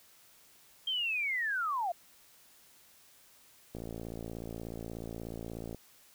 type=linear sweep; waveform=sine; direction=down; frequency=3196 to 659.3 Hz; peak=-30 dBFS; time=0.87-1.92 s; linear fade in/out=5 ms
type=click train; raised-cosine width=2 ms; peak=-28 dBFS; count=114; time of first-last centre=3.75-5.746 s; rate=56.6 Hz
effects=white hiss -61 dBFS RMS until 6.14 s